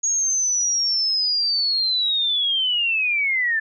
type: linear sweep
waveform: sine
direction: down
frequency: 6650 to 1742 Hz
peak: -18 dBFS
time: 0.03-3.6 s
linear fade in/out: 10 ms
effects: none